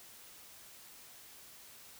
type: silence
effects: white hiss -55 dBFS RMS until 1.99 s